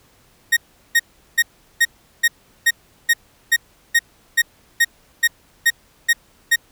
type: tone bursts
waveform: 40% pulse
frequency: 1864.7 Hz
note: A#6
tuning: in tune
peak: -10 dBFS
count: 15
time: 0.52-6.56 s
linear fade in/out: 10 ms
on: 48 ms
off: 380 ms
effects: pink hiss -55 dBFS RMS until 6.71 s